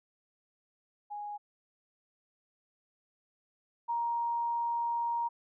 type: tone pair in turn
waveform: sine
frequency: 828 / 938.8 Hz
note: G#5 / A#5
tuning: -5 / +12 cents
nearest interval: major second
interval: 217 cents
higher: second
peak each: -37 / -29 dBFS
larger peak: second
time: 1.1-1.38 / 3.88-5.29 s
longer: second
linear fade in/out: 20 ms
effects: none